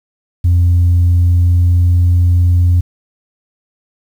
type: tone with pitch glide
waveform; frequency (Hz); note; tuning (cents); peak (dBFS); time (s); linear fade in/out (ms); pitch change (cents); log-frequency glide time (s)
sine; 87.31 to 87.87; F2 to F2; 0 to +11; -5; 0.44-2.81; 10; +11; 1.03-2.03
effects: tanh soft clip ceiling -5 dBFS + 7-bit